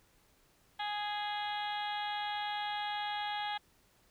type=harmonic tone with a mistuned harmonic; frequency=415.3 Hz; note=G#4; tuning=in tune; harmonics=2 / 3 / 4 / 5 / 6 / 7 / 8 / 9 / 10; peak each=-36 / -49 / -43 / -47 / -51 / -50 / -43 / -49 / -53 dBFS; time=0.79-3.58 s; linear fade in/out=10 ms; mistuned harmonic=10; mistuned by=-58 cents; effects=pink hiss -68 dBFS RMS until 4.1 s